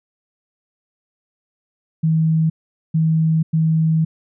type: tone bursts at uneven times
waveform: sine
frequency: 160.1 Hz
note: D#3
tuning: 50 cents sharp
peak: -13 dBFS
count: 3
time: 2.03-2.5 / 2.94-3.43 / 3.53-4.05 s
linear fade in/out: 10 ms
effects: none